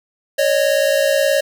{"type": "tone pair together", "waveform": "square", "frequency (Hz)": [554.4, 613.2], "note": ["C#5", "D#5"], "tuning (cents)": [0, -25], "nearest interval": "major second", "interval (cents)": 175, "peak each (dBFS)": [-16, -18], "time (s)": [0.38, 1.41], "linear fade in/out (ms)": 10, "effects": []}